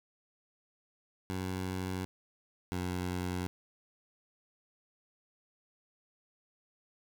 15% pulse tone pair in turn, 93 / 90.2 Hz, F#2 / F#2, +9 / -44 cents, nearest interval minor second, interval 53 cents, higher first, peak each -28 / -27 dBFS, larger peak second, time 1.3-2.05 / 2.72-3.47 s, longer neither, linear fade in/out 0 ms, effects none

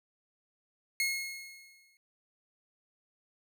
sawtooth tone with exponential decay, 2164 Hz, C#7, 42 cents flat, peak -23 dBFS, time 1-1.97 s, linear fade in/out 1 ms, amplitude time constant 210 ms, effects none

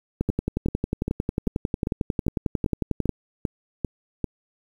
two click trains, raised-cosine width 3 ms, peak -10 / -11 dBFS, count 33 / 11, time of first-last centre 0.21-3.093 / 0.29-4.243 s, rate 11.1 / 2.53 Hz, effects 8-bit

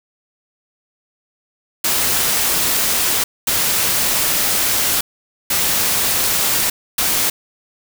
white noise bursts at uneven times, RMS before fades -17 dBFS, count 4, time 1.84-3.24 / 3.47-5.01 / 5.5-6.7 / 6.98-7.3 s, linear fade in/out 5 ms, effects none

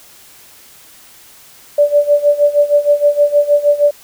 sine tone with tremolo, 583 Hz, D5, 13 cents flat, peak -5 dBFS, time 1.78-3.91 s, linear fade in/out 5 ms, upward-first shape sine, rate 6.4 Hz, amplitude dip 85%, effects white hiss -42 dBFS RMS until 4.03 s

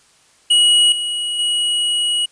square tone with level steps, 2910 Hz, F#7, 29 cents flat, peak -10 / -20 / -16 dBFS, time 0.5-2.26 s, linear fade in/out 10 ms, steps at 0.92 / 1.39 s, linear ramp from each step 2 ms, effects white hiss -53 dBFS RMS until 2.31 s + resampled to 22050 Hz

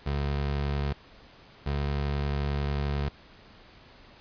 25% pulse tone pair in turn, 71 / 71.26 Hz, C#2 / C#2, +42 / +48 cents, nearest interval unison, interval 6 cents, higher second, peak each -23 dBFS, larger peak neither, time 0.06-0.93 / 1.66-3.09 s, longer second, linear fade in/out 5 ms, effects pink hiss -53 dBFS RMS until 4.2 s + resampled to 11025 Hz

